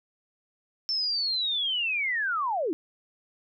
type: linear sweep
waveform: sine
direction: down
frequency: 5370 to 285.2 Hz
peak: -25 dBFS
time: 0.89-2.73 s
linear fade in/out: 0 ms
effects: none